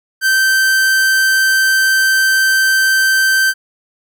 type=tone; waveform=45% pulse; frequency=1554 Hz; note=G6; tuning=16 cents flat; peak=-10 dBFS; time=0.21-3.54 s; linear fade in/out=50 ms; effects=none